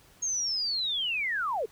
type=linear sweep; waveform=sine; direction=down; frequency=6570 to 386.5 Hz; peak=-27 dBFS; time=0.22-1.66 s; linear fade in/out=10 ms; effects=pink hiss -58 dBFS RMS until 1.71 s